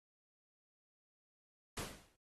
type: noise with exponential decay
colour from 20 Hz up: pink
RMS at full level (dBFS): -39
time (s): 1.77-2.16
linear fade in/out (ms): 5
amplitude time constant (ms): 84
effects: AAC 32 kbps